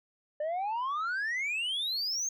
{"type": "exponential sweep", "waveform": "sine", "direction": "up", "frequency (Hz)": [587.3, 6540], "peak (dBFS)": -27, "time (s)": [0.4, 2.29], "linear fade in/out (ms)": 5, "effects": ["tanh soft clip ceiling -29 dBFS"]}